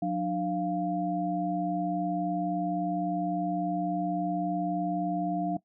sine tone cluster, 180.4 / 300 / 696 Hz, F#3 / D4 / F5, -44 / +37 / -6 cents, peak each -31 dBFS, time 0.02-5.57 s, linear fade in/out 5 ms, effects noise-tail reverb RT60 0.1 s tail -18 dB re dry

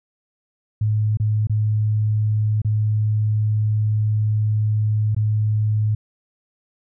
sine tone with dropouts, 107.1 Hz, A2, 46 cents flat, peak -16 dBFS, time 0.81-5.95 s, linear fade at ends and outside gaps 5 ms, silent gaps 1.172-1.199 / 1.471-1.496 / 2.618-2.647 / 5.148-5.164 s, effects none

